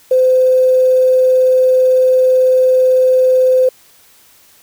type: tone with quantisation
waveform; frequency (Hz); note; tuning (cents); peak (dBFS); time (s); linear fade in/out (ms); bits
sine; 513; C5; -34; -7; 0.11-3.69; 5; 6
effects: white hiss -47 dBFS RMS until 4.62 s